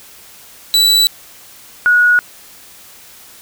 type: tone pair in turn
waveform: 40% pulse / sine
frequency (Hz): 3951 / 1456.2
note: B7 / F#6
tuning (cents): 0 / -28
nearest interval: octave + perfect fourth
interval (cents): 1728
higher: first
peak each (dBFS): -7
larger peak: neither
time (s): 0.74-1.07 / 1.86-2.19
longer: neither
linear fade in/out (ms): 0
effects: white hiss -40 dBFS RMS until 3.41 s